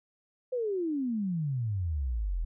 sine exponential sweep, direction down, 520 to 38.89 Hz, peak -28 dBFS, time 0.52-2.45 s, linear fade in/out 10 ms, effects none

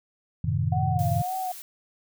sine chord, F# diminished seventh, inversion none, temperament equal, 92.5 / 110 / 130.81 / 155.56 Hz, F#2 / A2 / C3 / Eb3, 0 / 0 / 0 / 0 cents, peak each -28 dBFS, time 0.44-1.22 s, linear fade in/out 5 ms
sine tone with vibrato, 722 Hz, F#5, 43 cents flat, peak -27 dBFS, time 0.72-1.52 s, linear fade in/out 5 ms, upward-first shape sine, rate 1.9 Hz, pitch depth 79 cents each way
blue noise, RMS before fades -41 dBFS, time 0.99-1.62 s, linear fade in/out 0 ms
effects none

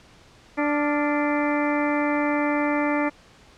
harmonic tone with a mistuned harmonic, 293.7 Hz, D4, in tune, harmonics 1 / 2 / 3 / 4 / 5 / 6 / 7 / 8, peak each -23 / -27 / -29 / -32 / -35 / -33 / -32 / -35 dBFS, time 0.57-3.1 s, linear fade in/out 20 ms, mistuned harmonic 5, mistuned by -80 cents, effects pink hiss -52 dBFS RMS until 3.57 s + low-pass 6000 Hz 12 dB/octave

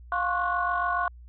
sine tone cluster, 705 / 1065 / 1112 / 1469 Hz, F5 / C6 / C#6 / F#6, +16 / +30 / +5 / -13 cents, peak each -29 dBFS, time 0.12-1.08 s, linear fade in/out 2 ms, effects tanh soft clip ceiling -14 dBFS + added 60 Hz sine -44 dBFS peak until 1.28 s

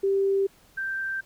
sine tone pair in turn, 392 / 1568 Hz, G4 / G6, 0 / 0 cents, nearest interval 2 octaves, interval 2400 cents, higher second, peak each -20 / -27 dBFS, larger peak first, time 0.03-0.47 / 0.77-1.21 s, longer neither, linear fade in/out 10 ms, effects pink hiss -58 dBFS RMS until 1.25 s

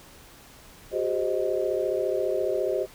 sine chord, Ab dominant seventh, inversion third, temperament equal with one note detuned, 370 / 404.6 / 523.3 / 622.3 Hz, Gb4 / Ab4 / C5 / Eb5, 0 / -45 / 0 / 0 cents, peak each -29 dBFS, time 0.91-2.87 s, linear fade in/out 50 ms, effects pink hiss -50 dBFS RMS until 2.94 s

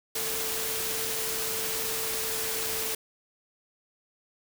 sine tone in noise, 444.8 Hz, A4, 19 cents sharp, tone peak -38 dBFS, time 0.15-2.95 s, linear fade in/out 5 ms, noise white, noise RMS -31 dBFS, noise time 0.15-2.95 s, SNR -10 dB, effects none

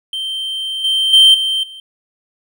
triangle tone with level steps, 3129 Hz, G7, 4 cents flat, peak -18 / -11 / -3 / -13 / -30 dBFS, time 0.13-1.8 s, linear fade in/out 2 ms, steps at 0.84 / 1.13 / 1.34 / 1.63 s, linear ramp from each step 5 ms, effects none

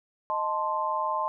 sine chord, A diminished, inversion second, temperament equal, 622.3 / 880 / 1046.5 Hz, Eb5 / A5 / C6, 0 / 0 / 0 cents, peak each -33 / -30 / -28 dBFS, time 0.3-1.28 s, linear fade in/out 0 ms, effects none

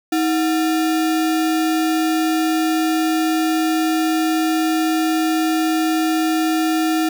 sine tone with sample-and-hold, 318.1 Hz, D#4, 38 cents sharp, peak -15 dBFS, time 0.12-7.09 s, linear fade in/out 5 ms, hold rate 1050 Hz, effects none

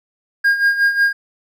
triangle tone with tremolo, 1620 Hz, G#6, 43 cents flat, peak -8 dBFS, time 0.44-1.13 s, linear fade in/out 10 ms, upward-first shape sine, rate 5.5 Hz, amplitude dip 70%, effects none

